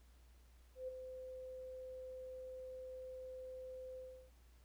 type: tone with ADSR envelope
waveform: sine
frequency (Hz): 514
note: C5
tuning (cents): -31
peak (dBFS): -40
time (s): 0.75-4.31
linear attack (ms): 130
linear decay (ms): 15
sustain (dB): -7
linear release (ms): 330
effects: added 60 Hz sine -62 dBFS peak until 4.64 s + pink hiss -73 dBFS RMS until 4.64 s